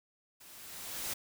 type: noise with level ramp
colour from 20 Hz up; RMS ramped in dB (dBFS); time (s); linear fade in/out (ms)
white; -55 to -36; 0.4-1.14; 10
effects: none